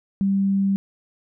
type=tone; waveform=sine; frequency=196 Hz; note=G3; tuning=in tune; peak=-17 dBFS; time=0.21-0.76 s; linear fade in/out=0 ms; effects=none